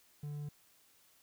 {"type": "tone", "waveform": "triangle", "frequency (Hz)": 146.83, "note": "D3", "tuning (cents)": 0, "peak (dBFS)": -37, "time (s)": [0.23, 0.49], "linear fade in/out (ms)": 5, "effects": ["white hiss -67 dBFS RMS until 1.22 s"]}